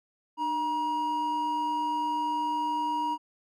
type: tone pair together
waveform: triangle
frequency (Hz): 301.4 / 953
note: D4 / A#5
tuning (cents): +45 / +38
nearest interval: octave + minor sixth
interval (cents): 1993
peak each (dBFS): -34 / -25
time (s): 0.37-3.18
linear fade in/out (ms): 50
effects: none